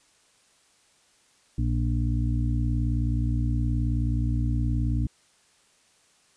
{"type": "harmonic tone", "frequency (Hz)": 59, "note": "A#1", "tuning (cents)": 22, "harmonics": [1, 2, 4, 5], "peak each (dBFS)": [-25, -26, -33, -34], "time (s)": [1.58, 5.07], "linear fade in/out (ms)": 5, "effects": ["white hiss -62 dBFS RMS until 6.36 s", "resampled to 22050 Hz"]}